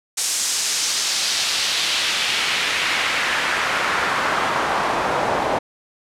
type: noise with band-pass filter sweep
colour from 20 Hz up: pink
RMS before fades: -21 dBFS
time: 0.17-5.59 s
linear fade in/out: 10 ms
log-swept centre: 7600 to 700 Hz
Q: 1.3
effects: low-pass 12000 Hz 12 dB/octave